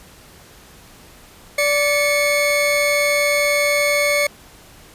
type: tone pair together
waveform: 40% pulse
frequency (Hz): 581 / 2194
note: D5 / C#7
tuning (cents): -19 / -18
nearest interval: octave + major seventh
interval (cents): 2301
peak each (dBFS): -17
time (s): 1.58-4.27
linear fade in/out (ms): 5
effects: pink hiss -45 dBFS RMS until 4.94 s + resampled to 32000 Hz